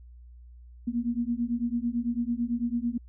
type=beating tone pair; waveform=sine; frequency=233.1 / 242.1 Hz; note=A#3 / B3; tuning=0 / -34 cents; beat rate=9 Hz; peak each=-29 dBFS; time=0.87-2.98 s; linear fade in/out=10 ms; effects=added 60 Hz sine -46 dBFS peak until 3.08 s